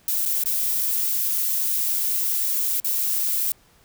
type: noise with dropouts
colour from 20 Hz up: violet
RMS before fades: -23 dBFS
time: 0.08-3.52 s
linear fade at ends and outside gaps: 2 ms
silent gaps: 0.254-0.258 / 0.438-0.458 / 2.801-2.845 s
effects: pink hiss -57 dBFS RMS until 3.84 s